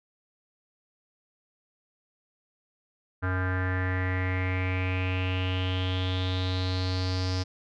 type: tone with low-pass filter sweep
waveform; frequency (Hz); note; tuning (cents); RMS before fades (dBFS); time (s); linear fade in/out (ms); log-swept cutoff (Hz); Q
square; 92.5; F#2; 0; -28; 3.22-7.44; 20; 1500 to 5100; 6.5
effects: none